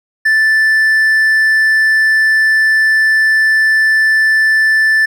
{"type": "tone", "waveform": "triangle", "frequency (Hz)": 1760, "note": "A6", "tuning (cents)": 0, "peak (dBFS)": -6, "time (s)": [0.25, 5.06], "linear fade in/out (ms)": 10, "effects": []}